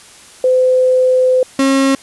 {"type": "tone pair in turn", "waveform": ["sine", "35% pulse"], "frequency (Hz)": [511, 270.7], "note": ["C5", "C#4"], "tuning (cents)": [-41, -41], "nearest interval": "major seventh", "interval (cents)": 1100, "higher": "first", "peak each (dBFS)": -8, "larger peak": "neither", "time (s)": [[0.44, 1.43], [1.59, 1.95]], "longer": "first", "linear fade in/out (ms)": 2, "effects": ["white hiss -40 dBFS RMS until 2.02 s", "resampled to 24000 Hz"]}